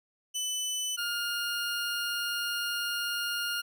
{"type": "tone pair in turn", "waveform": "20% pulse", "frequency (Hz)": [3000, 1415.8], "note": ["F#7", "F6"], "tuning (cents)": [23, 23], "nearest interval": "octave + minor second", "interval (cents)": 1300, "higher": "first", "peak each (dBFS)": -25, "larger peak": "neither", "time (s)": [[0.34, 0.97], [0.97, 3.62]], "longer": "second", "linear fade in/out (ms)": 20, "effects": []}